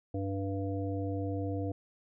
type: harmonic tone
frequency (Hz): 97.8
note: G2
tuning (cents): -4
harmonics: 1 / 3 / 5 / 7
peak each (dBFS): -34 / -36 / -39 / -43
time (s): 0.14-1.72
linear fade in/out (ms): 5
effects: none